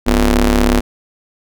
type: ring-modulated tone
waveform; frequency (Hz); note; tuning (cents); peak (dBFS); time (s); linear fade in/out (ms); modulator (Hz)
sawtooth; 105.4; G#2; +26; -3; 0.06-0.81; 20; 140
effects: none